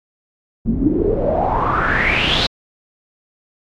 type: noise with low-pass filter sweep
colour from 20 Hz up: pink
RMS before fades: -17 dBFS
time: 0.65-2.47 s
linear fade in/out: 10 ms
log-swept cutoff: 210 to 4100 Hz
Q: 7.1
effects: AAC 64 kbps